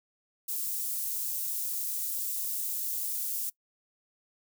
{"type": "high-pass noise", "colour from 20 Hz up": "white", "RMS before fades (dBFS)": -33, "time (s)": [0.48, 3.5], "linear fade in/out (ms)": 10, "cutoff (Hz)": 9300, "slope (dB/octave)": 12, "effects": ["noise-tail reverb RT60 0.1 s tail -22 dB re dry"]}